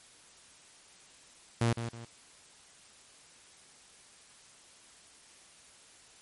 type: tone with echo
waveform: sawtooth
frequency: 116.54 Hz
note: A#2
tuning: in tune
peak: -21 dBFS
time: 1.61-1.73 s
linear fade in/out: 5 ms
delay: 160 ms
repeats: 2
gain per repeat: -9 dB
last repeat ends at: 2.05 s
effects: white hiss -57 dBFS RMS until 6.21 s + MP3 48 kbps